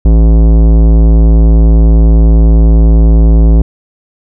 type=tone with tanh clipping; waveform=sine; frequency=55 Hz; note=A1; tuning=in tune; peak=-4 dBFS; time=0.05-3.62 s; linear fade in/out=5 ms; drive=17 dB; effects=none